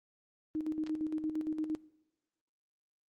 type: tone with tremolo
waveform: sine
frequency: 311.1 Hz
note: D#4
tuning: in tune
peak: -31 dBFS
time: 0.55-1.75 s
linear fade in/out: 0 ms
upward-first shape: square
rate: 8.7 Hz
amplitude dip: 60%
type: clicks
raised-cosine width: 0.2 ms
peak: -31 dBFS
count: 2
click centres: 0.865 / 0.872 s
effects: noise-tail reverb RT60 1.0 s tail -22 dB re dry + Opus 24 kbps